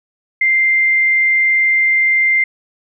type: tone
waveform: sine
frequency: 2093 Hz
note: C7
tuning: in tune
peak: -10 dBFS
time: 0.41-2.44 s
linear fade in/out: 5 ms
effects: none